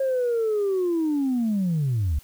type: linear sweep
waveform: sine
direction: down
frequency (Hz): 542 to 65.41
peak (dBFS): -19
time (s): 0-2.19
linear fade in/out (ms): 5
effects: tanh soft clip ceiling -18 dBFS + white hiss -53 dBFS RMS until 2.23 s